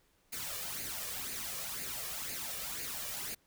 white noise with flanger, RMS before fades -40 dBFS, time 0.32-3.35 s, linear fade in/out 10 ms, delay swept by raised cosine 0.44 to 1.74 ms, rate 2 Hz, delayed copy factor +0.6, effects pink hiss -71 dBFS RMS until 3.46 s

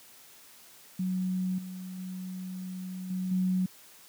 sine tone with level steps, 185 Hz, F#3, in tune, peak -27 / -37 / -35 / -29 / -24 dBFS, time 0.99-3.66 s, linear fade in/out 5 ms, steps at 1.58 / 1.98 / 3.1 / 3.31 s, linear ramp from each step 5 ms, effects white hiss -54 dBFS RMS until 4.08 s + high-pass 100 Hz 12 dB/octave

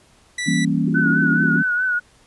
sawtooth tone, 1965 Hz, B6, 9 cents flat, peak -19 dBFS, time 0.38-0.65 s, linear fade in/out 5 ms
sine chord, E diminished seventh, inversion none, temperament equal with one note detuned, 164.81 / 196 / 233.1 / 274.2 Hz, E3 / G3 / Bb3 / Db4, 0 / 0 / 0 / -19 cents, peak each -21 / -23 / -22 / -22 dBFS, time 0.46-1.63 s, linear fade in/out 20 ms
pink band-pass noise, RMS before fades -30 dBFS, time 0.87-1.58 s, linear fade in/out 10 ms, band 260 to 370 Hz, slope 96 dB/octave
sine tone with vibrato, 1480 Hz, F#6, in tune, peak -17 dBFS, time 0.94-2 s, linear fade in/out 20 ms, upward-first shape triangle, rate 4.7 Hz, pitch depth 59 cents each way
effects pink hiss -54 dBFS RMS until 2.26 s + resampled to 24000 Hz

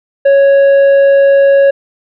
sine tone with tanh clipping, 554 Hz, C#5, 1 cent flat, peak -5 dBFS, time 0.25-1.71 s, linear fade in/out 10 ms, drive 6 dB, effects none

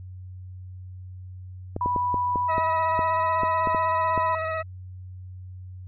clicks, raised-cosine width 2 ms, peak -16 dBFS, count 11, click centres 1.764 / 1.86 / 1.962 / 2.143 / 2.358 / 2.581 / 2.992 / 3.434 / 3.673 / 3.747 / 4.177 s
sine tone with pitch glide, 984 to 996.6 Hz, B5 to B5, -7 to +15 cents, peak -22 dBFS, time 1.81-4.35 s, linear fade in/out 2 ms, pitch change +22 cents, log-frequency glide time 2.95-3.27 s
20% pulse tone with vibrato, 640 Hz, D#5, 49 cents sharp, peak -21 dBFS, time 2.48-4.63 s, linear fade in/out 20 ms, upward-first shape square, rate 16 Hz, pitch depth 14 cents each way
effects added 92 Hz sine -37 dBFS peak until 5.87 s + resampled to 8000 Hz

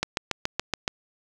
click train, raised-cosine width 0.2 ms, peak -7 dBFS, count 7, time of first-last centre 0.03-0.879 s, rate 7.07 Hz, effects none

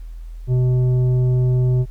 sine tone with tanh clipping, 125.9 Hz, B2, 34 cents sharp, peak -15 dBFS, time 0.47-1.86 s, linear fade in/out 50 ms, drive 8 dB, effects added 41 Hz sine -30 dBFS peak until 1.9 s + pink hiss -59 dBFS RMS until 1.9 s

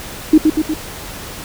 sine tone with echo, 311.1 Hz, D#4, in tune, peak -3 dBFS, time 0.33-0.38 s, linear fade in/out 5 ms, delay 120 ms, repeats 3, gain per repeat -4 dB, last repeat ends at 0.74 s, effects pink hiss -30 dBFS RMS until 1.44 s

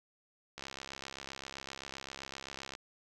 click train, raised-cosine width 0.2 ms, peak -25 dBFS, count 148, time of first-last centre 0.58-2.751 s, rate 67.7 Hz, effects none

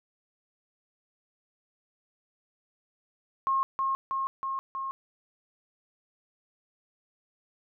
sine tone with echo, 1076 Hz, C6, 48 cents sharp, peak -23 dBFS, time 3.47-3.63 s, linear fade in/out 0 ms, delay 320 ms, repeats 4, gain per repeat -2 dB, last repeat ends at 4.91 s, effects none

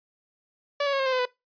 sawtooth tone with pitch steps, 574 / 560.6 / 547.4 / 534.6 / 522.1 / 509.9 / 498 Hz, D5 / C#5 / C#5 / C5 / C5 / C5 / B4, -40 / +19 / -22 / +37 / -4 / -45 / +14 cents, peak -19 dBFS, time 0.8-1.255 s, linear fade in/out 5 ms, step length 65 ms, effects noise-tail reverb RT60 0.2 s tail -21 dB re dry + resampled to 11025 Hz

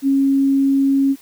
sine tone, 273.6 Hz, C#4, 23 cents flat, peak -12 dBFS, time 0.02-1.16 s, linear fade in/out 50 ms, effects white hiss -47 dBFS RMS until 1.21 s

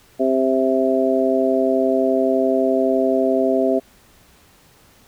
harmonic tone, 131.7 Hz, C3, 12 cents sharp, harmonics 2 / 3 / 4 / 5, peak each -20 / -20 / -23 / -19 dBFS, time 0.19-3.8 s, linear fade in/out 20 ms, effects pink hiss -52 dBFS RMS until 5.07 s

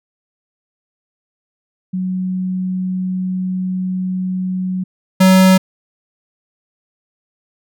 sine / square tone pair in turn, 185 / 187.69 Hz, F#3 / F#3, 0 / +25 cents, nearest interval unison, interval 25 cents, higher second, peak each -17 / -7 dBFS, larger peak second, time 1.93-4.84 / 5.2-5.58 s, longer first, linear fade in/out 10 ms, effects none

